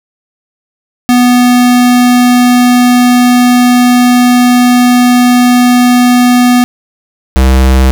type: tone pair in turn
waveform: square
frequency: 246.3 / 65.24 Hz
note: B3 / C2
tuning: -5 / -4 cents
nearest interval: octave + major seventh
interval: 2299 cents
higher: first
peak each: -4 dBFS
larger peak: neither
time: 1.09-6.64 / 7.36-7.91 s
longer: first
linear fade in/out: 0 ms
effects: none